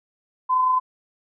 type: tone with amplitude modulation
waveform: sine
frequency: 1020 Hz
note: C6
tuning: 44 cents flat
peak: -15 dBFS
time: 0.49-0.8 s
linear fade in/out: 20 ms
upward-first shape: sine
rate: 28.9 Hz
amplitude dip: 30%
effects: none